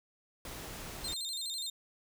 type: noise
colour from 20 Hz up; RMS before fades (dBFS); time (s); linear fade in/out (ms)
pink; -44; 0.45-1.14; 2
type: tone with vibrato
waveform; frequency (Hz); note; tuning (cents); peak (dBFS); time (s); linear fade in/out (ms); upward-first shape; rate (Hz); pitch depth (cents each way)
30% pulse; 3900; B7; -23; -33; 1.04-1.7; 5; square; 12; 110
effects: none